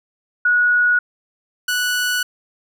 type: tone pair in turn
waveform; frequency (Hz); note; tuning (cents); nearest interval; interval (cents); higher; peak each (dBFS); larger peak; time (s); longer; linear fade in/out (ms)
sine / sawtooth; 1459 / 1476.8; F#6 / F#6; -25 / -4; unison; 21; second; -12 / -14; first; 0.45-0.99 / 1.68-2.23; second; 5
effects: none